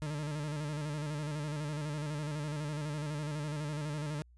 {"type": "tone with vibrato", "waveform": "40% pulse", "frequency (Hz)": 149.7, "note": "D3", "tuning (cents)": 33, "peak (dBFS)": -34, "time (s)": [0.02, 4.22], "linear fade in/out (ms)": 0, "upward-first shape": "square", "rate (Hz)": 12, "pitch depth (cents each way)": 50, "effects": ["added 60 Hz sine -57 dBFS peak until 4.37 s", "resampled to 24000 Hz"]}